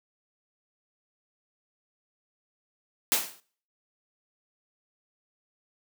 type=noise with exponential decay; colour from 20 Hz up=white; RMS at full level=-20 dBFS; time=3.12-3.4 s; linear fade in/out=0 ms; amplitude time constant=60 ms; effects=noise-tail reverb RT60 0.5 s tail -22 dB re dry + high-pass 200 Hz 12 dB/octave